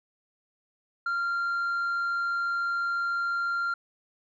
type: tone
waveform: sine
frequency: 1387 Hz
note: F6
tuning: 12 cents flat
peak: -23 dBFS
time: 1.06-3.74 s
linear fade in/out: 5 ms
effects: tanh soft clip ceiling -25 dBFS